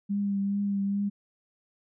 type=tone with vibrato; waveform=sine; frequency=200 Hz; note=G3; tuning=35 cents sharp; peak=-25 dBFS; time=0.09-1.1 s; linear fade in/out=20 ms; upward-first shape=triangle; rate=2.4 Hz; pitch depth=25 cents each way; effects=none